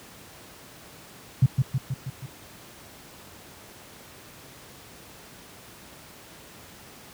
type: tone with echo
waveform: sine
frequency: 130.81 Hz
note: C3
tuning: in tune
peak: -12 dBFS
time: 1.42-1.46 s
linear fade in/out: 5 ms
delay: 160 ms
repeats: 5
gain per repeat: -4 dB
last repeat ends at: 2.26 s
effects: pink hiss -47 dBFS RMS until 7.13 s + high-pass 80 Hz 12 dB/octave